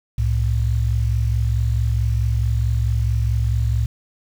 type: tone pair together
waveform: sine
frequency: 66.4 / 111 Hz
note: C2 / A2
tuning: +26 / +16 cents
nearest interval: major sixth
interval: 890 cents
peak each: -19 dBFS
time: 0.18-3.86 s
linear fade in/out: 5 ms
effects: 7-bit